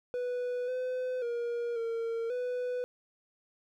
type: tone with pitch steps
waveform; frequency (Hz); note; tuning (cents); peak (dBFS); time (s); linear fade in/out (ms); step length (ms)
triangle; 493.5 / 507 / 474 / 458.7 / 496.3; B4 / B4 / A#4 / A#4 / B4; -1 / +45 / +29 / -28 / +8; -29; 0.14-2.84; 0; 540
effects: none